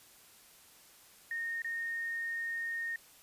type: tone with dropouts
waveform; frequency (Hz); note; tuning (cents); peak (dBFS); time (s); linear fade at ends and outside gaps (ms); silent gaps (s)
sine; 1844; A#6; -19; -34; 1.31-2.96; 2; 1.62-1.645
effects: white hiss -59 dBFS RMS until 3.22 s + resampled to 32000 Hz